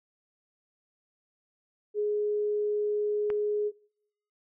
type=tone; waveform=sine; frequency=417.9 Hz; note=G#4; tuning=11 cents sharp; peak=-25 dBFS; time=1.94-3.72 s; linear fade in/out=50 ms
type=click; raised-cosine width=0.5 ms; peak=-23 dBFS; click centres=3.302 s
effects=noise-tail reverb RT60 0.7 s tail -23 dB re dry